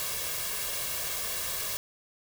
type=noise with comb filter; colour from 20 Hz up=white; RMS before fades=-33 dBFS; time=0-1.77 s; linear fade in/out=0 ms; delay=1.8 ms; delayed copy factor=+0.65; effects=none